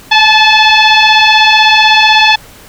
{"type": "tone with frequency modulation", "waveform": "sine", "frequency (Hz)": 858, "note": "A5", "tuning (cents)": -44, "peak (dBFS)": -3, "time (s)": [0.11, 2.36], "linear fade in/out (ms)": 10, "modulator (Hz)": 866, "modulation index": 3.8, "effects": ["pink hiss -36 dBFS RMS until 2.68 s"]}